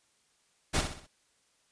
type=noise with echo; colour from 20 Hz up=pink; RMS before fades=-27 dBFS; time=0.73-0.82 s; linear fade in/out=20 ms; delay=63 ms; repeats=4; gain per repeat=-7 dB; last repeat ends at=1.072 s; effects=white hiss -70 dBFS RMS until 1.71 s + resampled to 22050 Hz